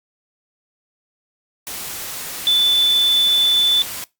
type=tone in noise; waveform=sine; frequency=3500 Hz; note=A7; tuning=10 cents flat; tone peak=-12 dBFS; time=2.47-3.82 s; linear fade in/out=0 ms; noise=white; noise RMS=-29 dBFS; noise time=1.67-4.04 s; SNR=+14 dB; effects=noise-tail reverb RT60 0.2 s tail -22 dB re dry + Opus 48 kbps